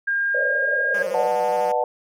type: tone with pitch glide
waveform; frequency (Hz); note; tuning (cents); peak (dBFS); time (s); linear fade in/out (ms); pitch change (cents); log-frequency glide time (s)
sine; 1610 to 1621.2; G6 to G#6; +46 to -42; -19; 0.07-1.03; 10; +12; 0.18-0.85
type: band-pass noise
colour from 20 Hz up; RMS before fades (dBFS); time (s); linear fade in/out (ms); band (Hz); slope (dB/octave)
pink; -27; 0.34-1.28; 10; 500 to 590; 96
type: tone with vibrato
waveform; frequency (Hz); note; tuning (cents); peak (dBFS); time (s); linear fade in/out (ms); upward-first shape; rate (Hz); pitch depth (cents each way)
5% pulse; 191.2; G3; -43; -23; 0.94-1.72; 5; square; 12; 110
type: chord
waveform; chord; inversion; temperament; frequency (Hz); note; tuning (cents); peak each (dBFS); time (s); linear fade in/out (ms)
sine; B minor seventh; none; equal with one note detuned; 493.9 / 601.4 / 740 / 880; B4 / D5 / F#5 / A5; 0 / +41 / 0 / 0; -24; 1.14-1.84; 2
effects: none